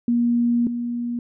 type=tone pair in turn; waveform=sine; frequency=237.9 / 239 Hz; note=A#3 / A#3; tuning=+35 / +43 cents; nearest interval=unison; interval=8 cents; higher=second; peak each=-16 / -23 dBFS; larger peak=first; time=0.08-0.67 / 0.67-1.19 s; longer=first; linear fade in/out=2 ms; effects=none